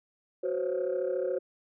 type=tone cluster; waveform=sine; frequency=370.6 / 509 / 543 Hz; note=F#4 / C5 / C#5; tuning=+3 / -48 / -36 cents; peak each=-31 dBFS; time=0.43-1.39 s; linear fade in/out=10 ms; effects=tanh soft clip ceiling -22 dBFS